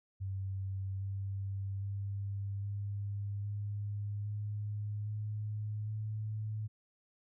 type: tone with pitch steps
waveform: sine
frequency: 96.5 / 98.02 / 99.56 / 101.12 / 102.71 / 104.33 / 105.97 / 107.63 Hz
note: G2 / G2 / G2 / G#2 / G#2 / G#2 / G#2 / A2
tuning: -27 / 0 / +27 / -46 / -19 / +8 / +35 / -38 cents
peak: -35 dBFS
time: 0.2-6.68 s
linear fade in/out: 20 ms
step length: 810 ms
effects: none